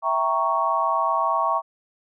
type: chord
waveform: sine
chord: E diminished seventh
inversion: none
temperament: equal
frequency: 659.3 / 784 / 932.3 / 1108.7 Hz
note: E5 / G5 / Bb5 / Db6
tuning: 0 / 0 / 0 / 0 cents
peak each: -26 / -28 / -25 / -22 dBFS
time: 0.02-1.62 s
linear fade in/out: 50 ms
effects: none